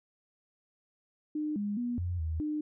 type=tone with pitch steps; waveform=sine; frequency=303 / 205.3 / 241.9 / 88.6 / 80 / 302.4 Hz; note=D#4 / G#3 / B3 / F2 / D#2 / D#4; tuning=-46 / -20 / -36 / +25 / +49 / -49 cents; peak=-30 dBFS; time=1.35-2.61 s; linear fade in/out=5 ms; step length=210 ms; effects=none